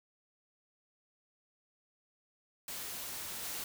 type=noise with level steps; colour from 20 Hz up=white; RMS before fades=-42 / -40 dBFS; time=2.68-3.64 s; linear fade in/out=2 ms; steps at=3.42 s; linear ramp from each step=20 ms; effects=none